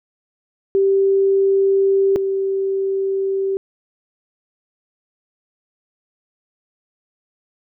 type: tone pair in turn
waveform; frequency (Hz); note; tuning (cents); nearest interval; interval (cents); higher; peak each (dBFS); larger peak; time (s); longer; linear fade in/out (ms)
sine; 390.5 / 388.3; G4 / G4; -7 / -16; unison; 9; first; -12 / -17; first; 0.75-2.16 / 2.16-3.57; neither; 0
effects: none